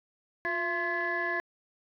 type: tone cluster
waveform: sine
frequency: 353.6 / 676 / 1047 / 1710 / 2004 Hz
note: F4 / E5 / C6 / A6 / B6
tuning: +22 / +43 / +1 / -50 / +25 cents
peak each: -36 / -35 / -36 / -30 / -37 dBFS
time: 0.45-1.4 s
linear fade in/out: 0 ms
effects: tanh soft clip ceiling -21 dBFS